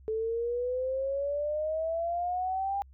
sine exponential sweep, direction up, 434.5 to 805 Hz, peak -28 dBFS, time 0.08-2.82 s, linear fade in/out 0 ms, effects added 66 Hz sine -51 dBFS peak until 2.93 s

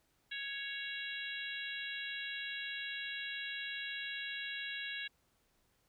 harmonic tone, 554.4 Hz, C#5, in tune, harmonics 3 / 4 / 5 / 6 / 7, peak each -43 / -47 / -45 / -47 / -47 dBFS, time 0.31-5.08 s, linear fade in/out 10 ms, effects pink hiss -75 dBFS RMS until 5.88 s

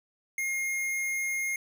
square tone, 2137 Hz, C7, 36 cents sharp, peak -29 dBFS, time 0.38-1.56 s, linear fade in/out 2 ms, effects none

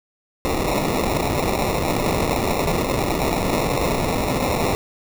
white noise with sample-and-hold, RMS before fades -21 dBFS, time 0.45-4.75 s, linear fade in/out 0 ms, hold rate 1575 Hz, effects none

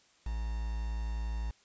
triangle tone with quantisation, 55.8 Hz, A1, 25 cents sharp, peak -30 dBFS, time 0.26-1.51 s, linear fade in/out 5 ms, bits 8, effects white hiss -65 dBFS RMS until 1.64 s + resampled to 16000 Hz

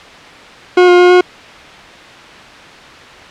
40% pulse tone with pitch steps, 360.7 / 355.6 / 357.8 / 361 Hz, F#4 / F4 / F4 / F#4, -44 / +31 / +42 / -43 cents, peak -3 dBFS, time 0.77-1.21 s, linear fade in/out 5 ms, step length 110 ms, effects white hiss -34 dBFS RMS until 3.3 s + low-pass 3000 Hz 12 dB/octave

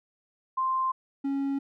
sine / triangle tone pair in turn, 1046.5 / 276 Hz, C6 / C#4, 0 / -7 cents, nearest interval octave + major seventh, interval 2307 cents, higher first, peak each -24 dBFS, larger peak neither, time 0.57-0.92 / 1.24-1.59 s, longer neither, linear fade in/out 10 ms, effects none

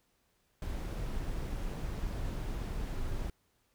brown noise, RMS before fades -36 dBFS, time 0.62-3.3 s, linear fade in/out 2 ms, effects pink hiss -74 dBFS RMS until 3.74 s

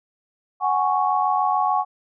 sine chord, F# suspended second, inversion none, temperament equal with one note detuned, 743.8 / 830.6 / 1108.7 Hz, F#5 / G#5 / C#6, +9 / 0 / 0 cents, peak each -22 dBFS, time 0.6-1.85 s, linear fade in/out 50 ms, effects none

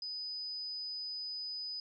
sine tone, 4990 Hz, D#8, 4 cents sharp, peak -38 dBFS, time 0.02-1.8 s, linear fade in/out 2 ms, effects none

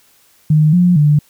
sine tone with pitch steps, 153.4 / 177.9 / 148.3 Hz, D#3 / F3 / D3, -24 / +32 / +17 cents, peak -7 dBFS, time 0.5-1.19 s, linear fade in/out 5 ms, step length 230 ms, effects white hiss -52 dBFS RMS until 1.29 s

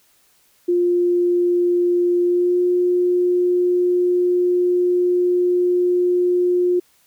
sine tone with pitch glide, 351.8 to 356.9 Hz, F4 to F4, +13 to +38 cents, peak -14 dBFS, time 0.68-6.8 s, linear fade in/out 10 ms, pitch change +25 cents, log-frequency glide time 2.24-2.6 s, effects white hiss -58 dBFS RMS until 7.06 s

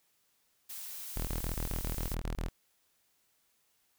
blue noise, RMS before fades -43 dBFS, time 0.69-2.15 s, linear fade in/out 10 ms
sawtooth tone bursts, 40.31 Hz, E1, 38 cents flat, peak -29 dBFS, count 10, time 1.16-2.485 s, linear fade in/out 0 ms, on 110 ms, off 25 ms
effects white hiss -73 dBFS RMS until 3.98 s

